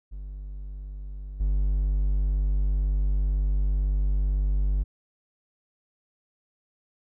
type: tone with level steps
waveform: triangle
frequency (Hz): 49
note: G1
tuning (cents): 0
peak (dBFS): -32 / -19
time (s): 0.11-4.84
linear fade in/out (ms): 20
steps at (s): 1.4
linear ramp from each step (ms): 5
effects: none